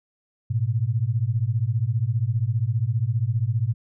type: beating tone pair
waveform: sine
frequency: 107 / 122 Hz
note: A2 / B2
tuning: -48 / -21 cents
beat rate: 15 Hz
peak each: -23 dBFS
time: 0.5-3.74 s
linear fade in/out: 10 ms
effects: none